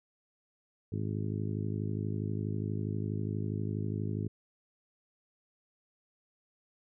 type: harmonic tone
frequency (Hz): 52.3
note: G#1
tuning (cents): +13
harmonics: 2 / 3 / 4 / 5 / 6 / 7 / 8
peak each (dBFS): -34 / -38 / -40 / -42 / -44 / -45 / -46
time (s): 0.92-4.28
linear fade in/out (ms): 5
effects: none